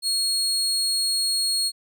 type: tone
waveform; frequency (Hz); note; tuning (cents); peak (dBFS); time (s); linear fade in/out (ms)
30% pulse; 4300; C8; +47; -18; 0.02-1.72; 50
effects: none